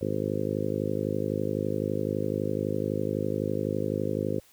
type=harmonic tone; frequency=51.91 Hz; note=G#1; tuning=in tune; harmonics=2 / 3 / 4 / 5 / 6 / 7 / 8 / 9 / 10; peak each=-35 / -35 / -35 / -35 / -35 / -35 / -35 / -35 / -35 dBFS; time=0.01-4.4 s; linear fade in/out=5 ms; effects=white hiss -59 dBFS RMS until 4.52 s